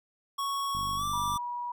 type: tone with pitch glide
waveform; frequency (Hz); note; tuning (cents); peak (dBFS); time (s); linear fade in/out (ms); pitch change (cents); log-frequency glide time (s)
square; 1109 to 1174.3; C#6 to D6; 0 to -1; -30; 0.38-1.38; 10; +99; 0.96-1.05
type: click train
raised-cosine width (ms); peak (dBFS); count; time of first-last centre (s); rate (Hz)
5; -30; 31; 0.75-1.36; 49.2
type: tone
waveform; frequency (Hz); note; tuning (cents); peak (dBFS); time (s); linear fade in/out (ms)
sine; 967; B5; -37; -32; 1.13-1.72; 5
effects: none